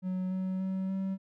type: tone with pitch steps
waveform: triangle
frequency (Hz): 185 / 187.26 / 189.54 / 191.86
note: F#3 / F#3 / F#3 / G3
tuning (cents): 0 / +21 / +42 / -37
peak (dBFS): -28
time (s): 0.02-1.18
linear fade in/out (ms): 50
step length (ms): 290
effects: none